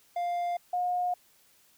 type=tone pair in turn; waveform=triangle / sine; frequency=700 / 717.2 Hz; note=F5 / F5; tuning=+4 / +46 cents; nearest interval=unison; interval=42 cents; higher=second; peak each=-26 dBFS; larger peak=neither; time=0.16-0.57 / 0.73-1.14 s; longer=neither; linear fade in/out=5 ms; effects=white hiss -63 dBFS RMS until 1.77 s